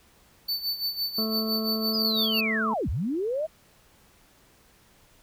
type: tone with tremolo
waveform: square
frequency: 4515 Hz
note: C#8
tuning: 31 cents sharp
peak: -25 dBFS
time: 0.48-2.41 s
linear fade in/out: 10 ms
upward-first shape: sine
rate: 5.9 Hz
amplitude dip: 75%
type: harmonic tone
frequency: 219.6 Hz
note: A3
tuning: 3 cents flat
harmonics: 1 / 2 / 3 / 5 / 6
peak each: -28 / -34 / -38 / -42 / -44 dBFS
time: 1.18-2.74 s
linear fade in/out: 5 ms
type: linear two-way sweep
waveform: sine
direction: down then up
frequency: 5060 to 51.91 to 653 Hz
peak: -25 dBFS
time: 1.93-3.47 s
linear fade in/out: 20 ms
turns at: 2.89 s
effects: pink hiss -59 dBFS RMS until 5.22 s